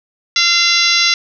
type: harmonic tone with a mistuned harmonic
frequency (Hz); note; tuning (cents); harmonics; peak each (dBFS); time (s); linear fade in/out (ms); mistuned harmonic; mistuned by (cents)
689; F5; -24; 2 / 3 / 4 / 5 / 6 / 7 / 8 / 9; -22 / -17 / -19 / -19 / -17 / -18 / -18 / -22; 0.36-1.14; 2; 6; -45
effects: none